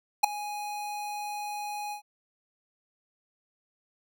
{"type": "tone with ADSR envelope", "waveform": "square", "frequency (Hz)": 830.6, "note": "G#5", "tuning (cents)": 0, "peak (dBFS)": -14, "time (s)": [0.23, 2.02], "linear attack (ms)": 12, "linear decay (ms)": 6, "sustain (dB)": -20, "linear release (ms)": 100, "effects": []}